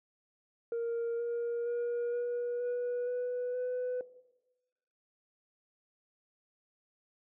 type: tone with pitch steps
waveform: sine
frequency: 466.2 / 471.6 / 477.1 / 482.6 / 488.2 / 493.9 / 499.7 Hz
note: A#4 / A#4 / A#4 / B4 / B4 / B4 / B4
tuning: 0 / +20 / +40 / -40 / -20 / 0 / +20 cents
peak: -29 dBFS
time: 0.72-4.01 s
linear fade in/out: 2 ms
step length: 470 ms
effects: noise-tail reverb RT60 1.0 s tail -17 dB re dry + tanh soft clip ceiling -30 dBFS